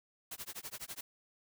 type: noise with tremolo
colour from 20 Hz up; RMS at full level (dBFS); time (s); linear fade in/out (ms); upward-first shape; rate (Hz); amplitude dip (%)
white; -42; 0.31-1.01; 5; sine; 12; 100
effects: none